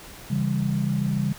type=chord; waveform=sine; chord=C# diminished; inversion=none; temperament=just; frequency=138.59 / 166.31 / 199.57 Hz; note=C#3 / E3 / G3; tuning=0 / +16 / +31 cents; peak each=-25 / -28 / -25 dBFS; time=0.3-1.33 s; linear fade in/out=10 ms; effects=pink hiss -43 dBFS RMS until 1.38 s